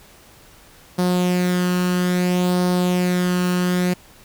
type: tone with flanger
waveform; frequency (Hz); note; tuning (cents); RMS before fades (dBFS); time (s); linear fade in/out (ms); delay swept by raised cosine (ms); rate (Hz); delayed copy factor
sawtooth; 179.8; F#3; -49; -19; 0.98-3.94; 10; 0.2 to 0.71; 0.6; +0.5
effects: pink hiss -48 dBFS RMS until 4.24 s